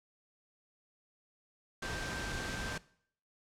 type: tone in noise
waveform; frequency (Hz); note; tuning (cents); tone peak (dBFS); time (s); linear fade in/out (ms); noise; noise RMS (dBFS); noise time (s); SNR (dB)
sine; 1568; G6; 0; -42; 1.82-2.78; 5; pink; -39; 1.82-2.78; -6
effects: noise-tail reverb RT60 0.6 s tail -20 dB re dry + low-pass 7000 Hz 12 dB/octave